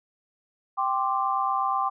sine chord, G suspended fourth, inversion none, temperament equal, 784 / 1046.5 / 1174.7 Hz, G5 / C6 / D6, 0 / 0 / 0 cents, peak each -27 dBFS, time 0.77-1.9 s, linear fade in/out 20 ms, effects none

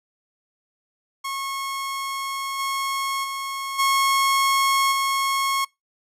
sawtooth tone with level steps, 1091 Hz, C#6, 28 cents flat, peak -23 / -20 / -24 / -14 / -17 dBFS, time 1.24-5.65 s, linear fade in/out 10 ms, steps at 2.58 / 3.23 / 3.78 / 4.91 s, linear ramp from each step 20 ms, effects noise-tail reverb RT60 0.2 s tail -24 dB re dry + resampled to 32000 Hz

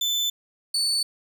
35% pulse tone pair in turn, 3520 / 4484 Hz, A7 / C#8, 0 / +19 cents, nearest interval major third, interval 419 cents, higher second, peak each -20 dBFS, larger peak neither, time 0.01-0.3 / 0.74-1.03 s, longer neither, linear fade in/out 5 ms, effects none

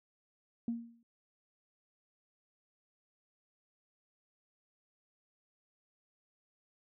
sine tone with exponential decay, 233.1 Hz, A#3, in tune, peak -29 dBFS, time 0.68-1.03 s, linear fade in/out 2 ms, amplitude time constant 75 ms, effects tanh soft clip ceiling -26 dBFS

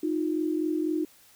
sine tone pair together, 311.1 / 355.1 Hz, D#4 / F4, 0 / +29 cents, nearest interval major second, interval 229 cents, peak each -26 / -30 dBFS, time 0.03-1.05 s, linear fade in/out 5 ms, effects white hiss -57 dBFS RMS until 1.35 s

